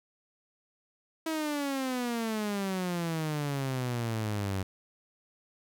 sawtooth exponential sweep, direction down, 324.8 to 93.8 Hz, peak -26 dBFS, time 1.26-4.63 s, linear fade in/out 5 ms, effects none

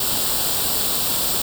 white noise with comb filter, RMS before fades -21 dBFS, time 0-1.42 s, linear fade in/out 5 ms, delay 0.24 ms, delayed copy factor +0.65, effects none

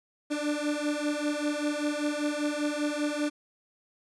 30% pulse beating tone pair, 293.4 / 298.5 Hz, D4 / D4, -2 / +28 cents, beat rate 5.1 Hz, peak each -28 dBFS, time 0.3-3.3 s, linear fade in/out 20 ms, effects resampled to 22050 Hz + 10-bit

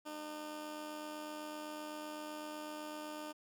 15% pulse tone with amplitude modulation, 303.3 Hz, D#4, 44 cents flat, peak -35 dBFS, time 0.05-3.33 s, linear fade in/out 20 ms, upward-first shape sine, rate 87.9 Hz, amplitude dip 40%, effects none

